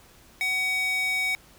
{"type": "tone with high-pass filter", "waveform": "square", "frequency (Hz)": 750, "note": "F#5", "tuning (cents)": 23, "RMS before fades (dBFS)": -26, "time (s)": [0.41, 1.35], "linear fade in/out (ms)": 0, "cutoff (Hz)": 1900, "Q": 8.1, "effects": ["pink hiss -54 dBFS RMS until 1.58 s"]}